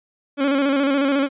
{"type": "tone with vibrato", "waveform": "30% pulse", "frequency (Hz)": 277.2, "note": "C#4", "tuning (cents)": 0, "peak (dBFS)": -14, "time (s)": [0.37, 1.29], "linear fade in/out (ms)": 50, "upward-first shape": "square", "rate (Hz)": 14, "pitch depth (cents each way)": 47, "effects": ["resampled to 8000 Hz"]}